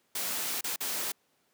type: noise with dropouts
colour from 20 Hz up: white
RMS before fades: -33 dBFS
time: 0.15-1.12 s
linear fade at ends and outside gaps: 5 ms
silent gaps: 0.61-0.641 / 0.761-0.805 s
effects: pink hiss -71 dBFS RMS until 1.53 s + high-pass 200 Hz 12 dB/octave